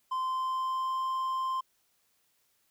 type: tone with pitch glide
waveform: triangle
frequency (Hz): 1036 to 1046.2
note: C6 to C6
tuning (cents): -17 to -1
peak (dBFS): -27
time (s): 0.11-1.61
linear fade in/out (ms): 10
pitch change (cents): +16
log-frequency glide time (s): 0.22-1.02
effects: white hiss -72 dBFS RMS until 2.7 s